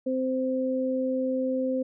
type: tone pair together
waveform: sine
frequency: 259.6 / 519.2 Hz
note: C4 / C5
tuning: -13 / -13 cents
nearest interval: octave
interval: 1200 cents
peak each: -27 dBFS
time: 0.06-1.83 s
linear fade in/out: 10 ms
effects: none